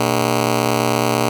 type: ring-modulated tone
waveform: 10% pulse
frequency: 174.61 Hz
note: F3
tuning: in tune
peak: -4 dBFS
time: 0-1.29 s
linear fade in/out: 5 ms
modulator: 52.8 Hz
effects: none